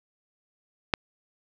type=click; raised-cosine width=0.3 ms; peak=-5 dBFS; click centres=0.938 s; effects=none